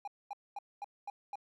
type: tone bursts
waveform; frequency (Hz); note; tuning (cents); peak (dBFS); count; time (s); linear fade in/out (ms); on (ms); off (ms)
triangle; 811; G#5; -41; -36; 6; 0.05-1.356; 2; 26; 230
effects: none